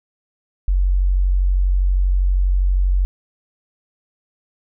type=tone; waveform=sine; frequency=46.25 Hz; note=F#1; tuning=in tune; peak=-13 dBFS; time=0.68-3.05 s; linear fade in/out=0 ms; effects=none